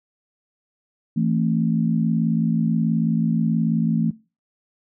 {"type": "tone cluster", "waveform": "sine", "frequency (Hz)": [165.5, 224.1, 270.2], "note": ["E3", "A3", "C#4"], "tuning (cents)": [7, 32, -44], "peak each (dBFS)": [-21, -20, -29], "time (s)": [1.16, 4.11], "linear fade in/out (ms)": 10, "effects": ["noise-tail reverb RT60 0.3 s tail -20 dB re dry"]}